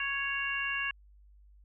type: harmonic tone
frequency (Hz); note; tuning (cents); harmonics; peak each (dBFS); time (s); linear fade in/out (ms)
554.4; C#5; 0; 2 / 3 / 4 / 5; -40 / -34 / -39 / -34; 0-0.91; 2
effects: added 50 Hz sine -55 dBFS peak until 1.64 s